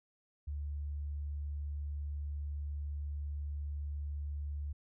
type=tone; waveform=sine; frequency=72.8 Hz; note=D2; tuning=15 cents flat; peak=-36 dBFS; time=0.47-4.73 s; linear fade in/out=10 ms; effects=none